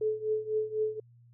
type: tone with tremolo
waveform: sine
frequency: 432 Hz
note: A4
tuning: 32 cents flat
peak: -24 dBFS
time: 0.01-1 s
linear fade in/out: 5 ms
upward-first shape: triangle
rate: 4 Hz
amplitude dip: 90%
effects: added 119 Hz sine -55 dBFS peak until 1.33 s